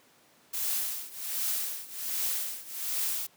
blue noise with tremolo, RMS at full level -29 dBFS, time 0.53-3.27 s, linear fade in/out 10 ms, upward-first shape triangle, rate 1.3 Hz, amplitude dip 90%, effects pink hiss -61 dBFS RMS until 3.36 s + high-pass 200 Hz 12 dB/octave

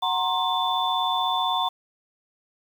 sine tone cluster, 742 / 928 / 1064 / 3522 Hz, F#5 / A#5 / C6 / A7, +5 / -8 / +29 / +1 cents, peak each -27 dBFS, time 0.02-1.69 s, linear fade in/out 10 ms, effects 8-bit

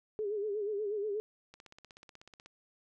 sine tone with vibrato, 415.3 Hz, G#4, in tune, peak -32 dBFS, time 0.19-1.2 s, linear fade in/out 0 ms, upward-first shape sine, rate 8.3 Hz, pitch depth 81 cents each way
click train, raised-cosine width 0.2 ms, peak -35 dBFS, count 16, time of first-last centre 1.54-2.46 s, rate 16.3 Hz
effects none

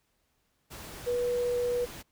sine tone in noise, 486.9 Hz, B4, 25 cents flat, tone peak -26 dBFS, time 1.06-1.86 s, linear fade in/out 20 ms, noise pink, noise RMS -44 dBFS, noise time 0.7-2.03 s, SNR +15 dB, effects pink hiss -74 dBFS RMS until 2.11 s

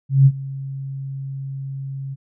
sine tone with ADSR envelope, 136.1 Hz, C#3, 31 cents flat, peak -6 dBFS, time 0.09-2.16 s, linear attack 170 ms, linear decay 53 ms, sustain -20 dB, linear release 30 ms, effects none

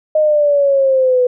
sine exponential sweep, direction down, 622.3 to 493.9 Hz, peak -9 dBFS, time 0.15-1.27 s, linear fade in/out 5 ms, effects none

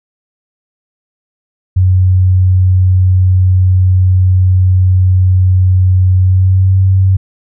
sine tone with pitch glide, 92.5 to 95.05 Hz, F#2 to F#2, 0 to +47 cents, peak -5 dBFS, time 1.76-7.17 s, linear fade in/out 10 ms, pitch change +47 cents, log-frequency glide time 6.18-6.77 s, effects none

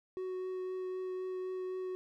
triangle tone with vibrato, 371 Hz, F#4, 5 cents sharp, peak -34 dBFS, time 0.17-1.95 s, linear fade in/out 0 ms, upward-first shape triangle, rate 3.9 Hz, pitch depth 10 cents each way, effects none

